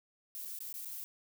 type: noise with dropouts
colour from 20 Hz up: violet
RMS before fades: -43 dBFS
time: 0.35-1.04 s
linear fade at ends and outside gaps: 0 ms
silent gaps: 0.451-0.455 / 0.588-0.605 / 0.727-0.741 / 0.849-0.856 s
effects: none